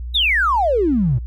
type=exponential sweep; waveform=triangle; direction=down; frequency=3888 to 110 Hz; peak=-10 dBFS; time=0.14-1.19 s; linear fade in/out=20 ms; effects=tanh soft clip ceiling -12 dBFS + added 60 Hz sine -25 dBFS peak until 1.26 s